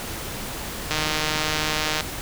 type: click train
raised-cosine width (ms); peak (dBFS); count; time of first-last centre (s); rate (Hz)
0.2; -6; 170; 0.91-2.007; 154
effects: pink hiss -32 dBFS RMS until 2.21 s